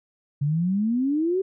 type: exponential sweep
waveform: sine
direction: up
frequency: 138.59 to 392 Hz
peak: -20 dBFS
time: 0.41-1.42 s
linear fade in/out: 10 ms
effects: none